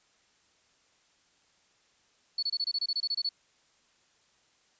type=tone bursts; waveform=sine; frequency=4420 Hz; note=C#8; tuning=6 cents flat; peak=-27 dBFS; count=13; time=2.38-3.291 s; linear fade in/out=5 ms; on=47 ms; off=25 ms; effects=white hiss -67 dBFS RMS until 4.79 s + resampled to 16000 Hz